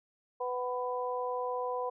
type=harmonic tone; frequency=249.2 Hz; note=B3; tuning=16 cents sharp; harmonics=2 / 3 / 4; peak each=-34 / -39 / -36 dBFS; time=0.4-1.9 s; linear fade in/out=10 ms; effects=none